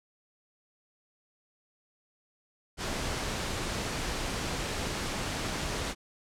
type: noise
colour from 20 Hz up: pink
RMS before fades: -33 dBFS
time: 2.77-5.95 s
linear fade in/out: 50 ms
effects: low-pass 8000 Hz 12 dB/octave